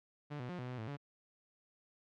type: tone with pitch steps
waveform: sawtooth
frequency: 147.1 / 123.9 / 178.6 / 124.9 / 125.9 / 110.1 / 142.8 Hz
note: D3 / B2 / F3 / B2 / B2 / A2 / D3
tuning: +3 / +6 / +39 / +20 / +34 / +2 / -48 cents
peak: -37 dBFS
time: 0.3-0.972 s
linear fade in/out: 20 ms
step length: 96 ms
effects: low-pass 3000 Hz 12 dB/octave